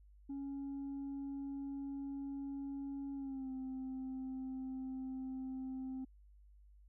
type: tone with pitch glide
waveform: sine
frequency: 277.2 to 261.6 Hz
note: C#4 to C4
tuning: 0 to 0 cents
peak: -38 dBFS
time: 0.29-6.05 s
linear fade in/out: 10 ms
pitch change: -100 cents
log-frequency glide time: 3.14-3.51 s
effects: tanh soft clip ceiling -39 dBFS + added 50 Hz sine -59 dBFS peak until 6.88 s